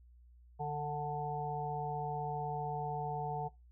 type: harmonic tone with a mistuned harmonic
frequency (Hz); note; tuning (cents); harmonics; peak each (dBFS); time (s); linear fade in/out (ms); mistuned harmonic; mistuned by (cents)
147.4; D3; +7; 1 / 3 / 5 / 6; -40 / -42 / -38 / -42; 0.59-3.49; 20; 3; +15
effects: noise-tail reverb RT60 0.2 s tail -19 dB re dry + added 60 Hz sine -57 dBFS peak until 3.71 s